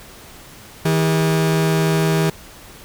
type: tone pair together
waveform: 40% pulse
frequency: 160.5 / 404.1 Hz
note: E3 / G#4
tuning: -46 / -47 cents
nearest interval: octave + major third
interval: 1599 cents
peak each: -15 / -20 dBFS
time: 0.85-2.3 s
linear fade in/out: 5 ms
effects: pink hiss -41 dBFS RMS until 2.84 s